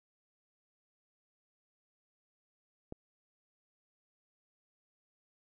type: click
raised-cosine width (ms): 2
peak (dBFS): -28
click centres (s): 2.924
effects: none